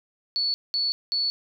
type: tone bursts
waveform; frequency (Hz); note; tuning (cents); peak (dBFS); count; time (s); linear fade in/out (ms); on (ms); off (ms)
sine; 4435; C#8; 0; -22; 3; 0.36-1.3; 0; 180; 200
effects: none